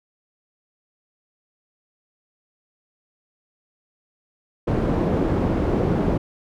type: low-pass noise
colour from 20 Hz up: white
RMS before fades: -21 dBFS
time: 4.67-6.18 s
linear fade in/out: 10 ms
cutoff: 380 Hz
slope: 12 dB/octave
effects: none